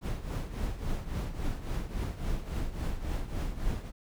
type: noise with tremolo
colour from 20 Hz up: brown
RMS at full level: -30 dBFS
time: 0.01-3.92 s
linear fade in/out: 50 ms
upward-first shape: triangle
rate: 3.6 Hz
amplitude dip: 75%
effects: none